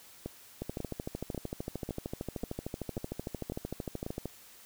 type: two click trains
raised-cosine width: 2 ms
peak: -23 / -22 dBFS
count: 8 / 49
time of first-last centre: 0.26-4.064 / 0.62-4.256 s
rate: 1.84 / 13.2 Hz
effects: white hiss -55 dBFS RMS until 4.65 s